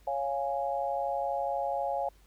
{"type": "chord", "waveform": "sine", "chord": "Db major", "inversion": "none", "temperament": "equal", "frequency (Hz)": [554.4, 698.5, 830.6], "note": ["Db5", "F5", "Ab5"], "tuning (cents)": [0, 0, 0], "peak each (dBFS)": -33, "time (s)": [0.07, 2.09], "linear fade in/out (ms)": 5, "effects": ["added 50 Hz sine -57 dBFS peak until 2.26 s", "pink hiss -65 dBFS RMS until 2.26 s"]}